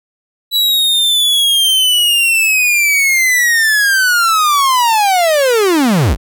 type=linear sweep; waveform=45% pulse; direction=down; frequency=3951 to 34.65 Hz; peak=-9 dBFS; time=0.51-6.17 s; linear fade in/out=50 ms; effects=none